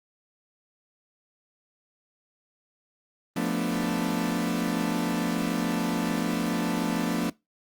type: chord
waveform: 40% pulse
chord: B half-diminished seventh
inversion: second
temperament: equal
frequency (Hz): 174.61 / 220 / 246.9 / 293.7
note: F3 / A3 / B3 / D4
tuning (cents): 0 / 0 / 0 / 0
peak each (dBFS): -30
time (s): 3.36-7.3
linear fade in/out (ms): 5
effects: noise-tail reverb RT60 0.2 s tail -21 dB re dry + Opus 32 kbps